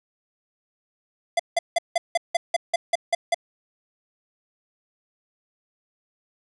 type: tone bursts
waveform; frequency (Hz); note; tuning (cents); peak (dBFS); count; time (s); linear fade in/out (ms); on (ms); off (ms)
square; 684; F5; -36; -18; 11; 1.37-3.345; 5; 25; 170
effects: resampled to 24000 Hz + 8-bit